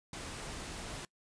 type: noise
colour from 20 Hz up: pink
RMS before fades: -43 dBFS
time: 0.13-1.05 s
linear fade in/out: 2 ms
effects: noise-tail reverb RT60 0.1 s tail -23 dB re dry + resampled to 22050 Hz